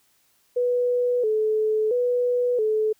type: tone with vibrato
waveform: sine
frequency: 460.9 Hz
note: A#4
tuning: 20 cents flat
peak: -19 dBFS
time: 0.56-2.93 s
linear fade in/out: 10 ms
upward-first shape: square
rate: 0.74 Hz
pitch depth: 110 cents each way
effects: white hiss -64 dBFS RMS until 2.99 s

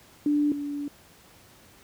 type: tone pair in turn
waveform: sine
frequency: 293.7 / 288.3 Hz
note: D4 / D4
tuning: 0 / -32 cents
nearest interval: unison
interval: 32 cents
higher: first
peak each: -20 / -29 dBFS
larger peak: first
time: 0.26-0.52 / 0.52-0.88 s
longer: second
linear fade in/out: 2 ms
effects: pink hiss -54 dBFS RMS until 1.83 s + high-pass 60 Hz 12 dB/octave

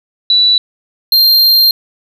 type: tone pair in turn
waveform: sine / square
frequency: 3951 / 4186 Hz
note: B7 / C8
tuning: 0 / 0 cents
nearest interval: minor second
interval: 100 cents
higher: second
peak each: -6 dBFS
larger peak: neither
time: 0.3-0.58 / 1.12-1.71 s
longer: second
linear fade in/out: 2 ms
effects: none

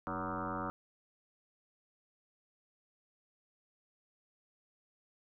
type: tone with frequency modulation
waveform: sine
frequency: 747 Hz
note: F#5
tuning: 16 cents sharp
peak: -35 dBFS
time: 0.07-0.7 s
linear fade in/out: 0 ms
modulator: 89.2 Hz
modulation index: 7.1
effects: none

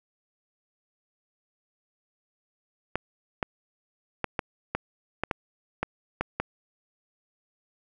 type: clicks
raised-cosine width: 0.5 ms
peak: -11 dBFS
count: 10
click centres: 2.956 / 3.428 / 4.243 / 4.392 / 4.75 / 5.236 / 5.312 / 5.83 / 6.21 / 6.4 s
effects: none

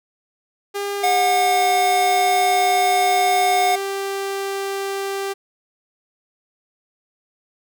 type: tone with pitch glide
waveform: sawtooth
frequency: 402.9 to 393 Hz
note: G4 to G4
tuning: +48 to +4 cents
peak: -19 dBFS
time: 0.74-5.34 s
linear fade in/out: 20 ms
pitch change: -44 cents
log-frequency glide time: 0.95-1.72 s
type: tone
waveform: square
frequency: 727 Hz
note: F#5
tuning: 31 cents flat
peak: -16 dBFS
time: 1.03-3.76 s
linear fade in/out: 10 ms
effects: none

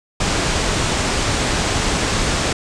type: low-pass noise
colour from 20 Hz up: pink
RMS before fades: -19 dBFS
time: 0.2-2.53 s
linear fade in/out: 5 ms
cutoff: 8700 Hz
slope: 48 dB/octave
effects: none

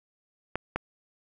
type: clicks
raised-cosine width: 0.5 ms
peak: -13 dBFS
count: 2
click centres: 0.556 / 0.76 s
effects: none

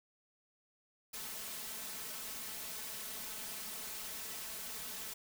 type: noise with comb filter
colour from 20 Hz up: white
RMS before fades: -44 dBFS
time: 1.13-5.14 s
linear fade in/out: 10 ms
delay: 4.6 ms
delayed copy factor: +0.7
effects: none

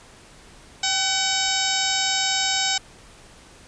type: harmonic tone with a mistuned harmonic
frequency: 756 Hz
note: F#5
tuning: 37 cents sharp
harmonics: 1 / 2 / 3 / 4 / 5 / 6 / 7 / 8 / 9 / 10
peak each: -29 / -30 / -30 / -29 / -27 / -32 / -27 / -33 / -33 / -29 dBFS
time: 0.83-2.78 s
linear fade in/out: 5 ms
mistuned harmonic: 1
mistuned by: +49 cents
effects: pink hiss -48 dBFS RMS until 3.67 s + resampled to 22050 Hz

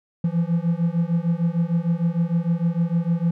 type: beating tone pair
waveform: triangle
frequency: 165.9 / 172.5 Hz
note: E3 / F3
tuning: +11 / -21 cents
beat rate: 6.6 Hz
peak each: -20 dBFS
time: 0.24-3.31 s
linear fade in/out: 5 ms
effects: none

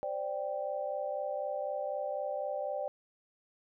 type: chord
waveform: sine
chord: C suspended second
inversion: none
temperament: equal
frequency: 523.3 / 587.3 / 784 Hz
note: C5 / D5 / G5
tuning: 0 / 0 / 0 cents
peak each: -39 / -35 / -39 dBFS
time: 0.03-2.88 s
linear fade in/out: 0 ms
effects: none

